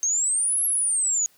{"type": "exponential two-way sweep", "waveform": "sine", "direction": "up then down", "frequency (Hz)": [6300, 11350, 6640], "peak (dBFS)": -20, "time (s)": [0.03, 1.26], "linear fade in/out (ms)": 0, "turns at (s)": 0.65, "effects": ["white hiss -59 dBFS RMS until 1.37 s"]}